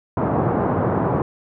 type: band-pass noise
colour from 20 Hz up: pink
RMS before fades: -20 dBFS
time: 0.17-1.22 s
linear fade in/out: 2 ms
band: 100 to 1100 Hz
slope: 24 dB/octave
effects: none